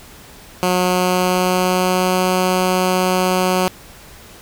10% pulse tone with pitch glide, 181.5 to 184.03 Hz, F#3 to F#3, -33 to -9 cents, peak -6 dBFS, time 0.63-3.68 s, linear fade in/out 0 ms, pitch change +24 cents, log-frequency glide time 0.84-2.21 s, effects pink hiss -41 dBFS RMS until 4.41 s

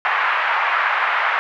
pink band-pass noise, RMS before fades -19 dBFS, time 0.05-1.39 s, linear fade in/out 0 ms, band 890 to 2200 Hz, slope 24 dB/octave, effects none

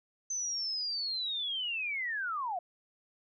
sine linear sweep, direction down, 6180 to 670 Hz, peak -32 dBFS, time 0.3-2.59 s, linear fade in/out 5 ms, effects none

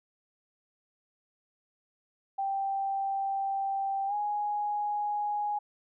sine tone with pitch glide, 784 to 830.1 Hz, G5 to G#5, 0 to -1 cents, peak -28 dBFS, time 2.38-5.59 s, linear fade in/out 10 ms, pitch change +99 cents, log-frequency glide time 4.07-4.14 s, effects none

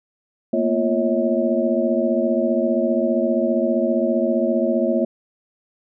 sine tone cluster, 227.8 / 242.9 / 347.8 / 552 / 640 Hz, A#3 / B3 / F4 / C#5 / D#5, -40 / -29 / -7 / -7 / +49 cents, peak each -23 dBFS, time 0.53-5.05 s, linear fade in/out 5 ms, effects none

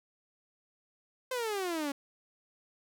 sawtooth exponential sweep, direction down, 523.3 to 274.1 Hz, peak -28 dBFS, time 1.31-1.92 s, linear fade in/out 5 ms, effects none

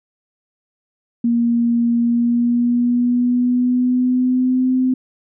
sine tone with pitch glide, 235.4 to 256.7 Hz, A#3 to C4, +17 to -33 cents, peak -13 dBFS, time 1.24-4.94 s, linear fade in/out 5 ms, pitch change +150 cents, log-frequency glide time 1.98-4.72 s, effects none

